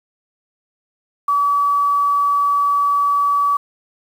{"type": "tone with quantisation", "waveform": "sine", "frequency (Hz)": 1144, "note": "D6", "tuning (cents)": -46, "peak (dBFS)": -13, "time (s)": [1.28, 3.57], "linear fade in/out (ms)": 5, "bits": 7, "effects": []}